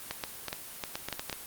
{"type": "clicks", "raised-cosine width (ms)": 0.2, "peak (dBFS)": -15, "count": 11, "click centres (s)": [0.11, 0.238, 0.483, 0.529, 0.838, 0.955, 1.086, 1.127, 1.195, 1.297, 1.328], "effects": ["white hiss -44 dBFS RMS until 1.46 s", "Opus 24 kbps"]}